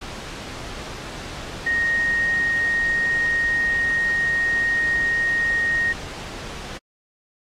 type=tone in noise; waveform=sine; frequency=1864.7 Hz; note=A#6; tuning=in tune; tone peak=-18 dBFS; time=1.66-5.93 s; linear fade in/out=10 ms; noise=pink; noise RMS=-34 dBFS; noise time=0.01-6.78 s; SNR=+13 dB; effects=low-pass 6000 Hz 12 dB/octave + AAC 48 kbps